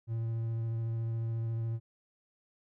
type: tone with vibrato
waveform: triangle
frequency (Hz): 114.1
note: A#2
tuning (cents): -37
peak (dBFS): -29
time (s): 0.07-1.8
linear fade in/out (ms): 50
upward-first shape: sine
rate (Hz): 14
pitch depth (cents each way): 12
effects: none